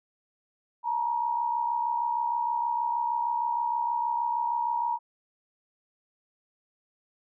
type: tone pair together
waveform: sine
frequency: 882.6 / 949 Hz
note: A5 / A#5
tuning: +5 / +31 cents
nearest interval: minor second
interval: 126 cents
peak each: -32 / -26 dBFS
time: 0.83-4.99 s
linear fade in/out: 50 ms
effects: none